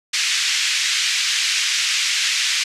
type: band-pass noise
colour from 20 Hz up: pink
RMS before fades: -20 dBFS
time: 0.13-2.64 s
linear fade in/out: 10 ms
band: 2000 to 7000 Hz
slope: 24 dB/octave
effects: resampled to 32000 Hz